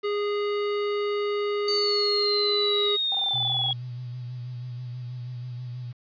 square tone, 411.7 Hz, G#4, 15 cents flat, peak -25 dBFS, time 0.03-2.97 s, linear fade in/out 20 ms
sine exponential sweep, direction down, 4588 to 3322 Hz, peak -23 dBFS, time 1.68-3.73 s, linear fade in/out 2 ms
sine tone bursts, 784 Hz, G5, in tune, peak -32 dBFS, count 13, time 3.12-3.71 s, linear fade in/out 0 ms, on 26 ms, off 21 ms
sine tone with vibrato, 123.47 Hz, B2, in tune, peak -32 dBFS, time 3.33-5.93 s, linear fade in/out 20 ms, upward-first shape sine, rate 6.2 Hz, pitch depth 40 cents each way
effects resampled to 11025 Hz + 9-bit

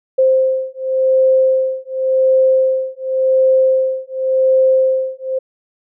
sine beating tone pair, 523.3 / 524.2 Hz, C5 / C5, 0 / +3 cents, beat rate 0.9 Hz, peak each -14 dBFS, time 0.18-5.39 s, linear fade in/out 10 ms, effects none

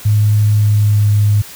sine tone with pitch glide, 105.5 to 103.93 Hz, G#2 to G#2, +28 to +2 cents, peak -8 dBFS, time 0.05-1.42 s, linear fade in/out 10 ms, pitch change -26 cents, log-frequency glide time 0.52-1.09 s, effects white hiss -34 dBFS RMS until 1.55 s

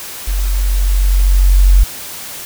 sine tone with level ramp, 46.25 Hz, F#1, in tune, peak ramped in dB -13 to -3 dBFS, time 0.27-1.84 s, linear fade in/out 10 ms, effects white hiss -28 dBFS RMS until 2.45 s

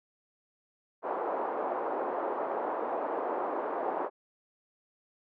white band-pass noise, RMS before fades -33 dBFS, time 1.02-4.1 s, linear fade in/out 50 ms, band 340 to 960 Hz, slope 24 dB/octave, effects none

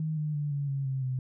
sine tone with pitch steps, 156.7 / 151.71 / 146.88 / 142.21 / 137.68 / 133.3 / 129.06 Hz, D#3 / D#3 / D3 / C#3 / C#3 / C3 / C3, +13 / -43 / +1 / +45 / -11 / +33 / -23 cents, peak -28 dBFS, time 0-1.19 s, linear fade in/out 2 ms, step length 170 ms, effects none

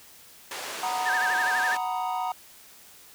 pink band-pass noise, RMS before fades -36 dBFS, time 0.51-1.77 s, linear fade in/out 2 ms, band 550 to 9400 Hz, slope 12 dB/octave
triangle chord, B major seventh, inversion second, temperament equal, 740 / 932.3 / 987.8 / 1244.5 Hz, F#5 / A#5 / B5 / D#6, 0 / 0 / 0 / 0 cents, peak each -28 / -29 / -34 / -34 dBFS, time 0.83-2.32 s, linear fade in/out 2 ms
sine tone with vibrato, 1670 Hz, G#6, 9 cents sharp, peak -24 dBFS, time 1.05-1.76 s, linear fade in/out 20 ms, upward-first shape sine, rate 12 Hz, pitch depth 130 cents each way
effects white hiss -51 dBFS RMS until 3.14 s

